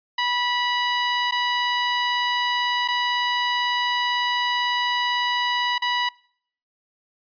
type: tone with dropouts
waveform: 15% pulse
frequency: 978 Hz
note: B5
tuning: 17 cents flat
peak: -14 dBFS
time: 0.18-6.09 s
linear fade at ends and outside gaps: 5 ms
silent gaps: 1.311-1.321 / 2.878-2.884 / 5.781-5.82 s
effects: noise-tail reverb RT60 0.6 s tail -24 dB re dry + resampled to 11025 Hz